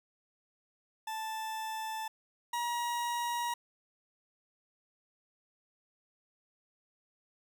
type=tone pair in turn; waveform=40% pulse; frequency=880 / 953 Hz; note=A5 / A#5; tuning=0 / +38 cents; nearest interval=minor second; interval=138 cents; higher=second; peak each=-35 / -31 dBFS; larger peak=second; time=1.07-2.08 / 2.53-3.54 s; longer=neither; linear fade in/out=5 ms; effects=none